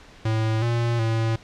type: tone with pitch steps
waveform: square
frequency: 110.6 / 117.8 / 112.8 Hz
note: A2 / A#2 / A2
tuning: +9 / +19 / +44 cents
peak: -21 dBFS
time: 0.25-1.36 s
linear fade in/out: 5 ms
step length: 370 ms
effects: pink hiss -48 dBFS RMS until 1.43 s + low-pass 5000 Hz 12 dB/octave